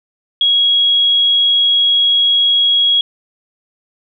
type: tone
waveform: sine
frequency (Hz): 3313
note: G#7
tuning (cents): -5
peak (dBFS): -9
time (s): 0.41-3.01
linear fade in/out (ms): 2
effects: none